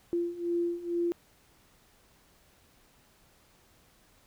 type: beating tone pair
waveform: sine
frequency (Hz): 343.1 / 345.3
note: F4 / F4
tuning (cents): -31 / -20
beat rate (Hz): 2.2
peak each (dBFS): -33 / -30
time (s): 0.13-1.12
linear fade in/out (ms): 0
effects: pink hiss -63 dBFS RMS until 4.26 s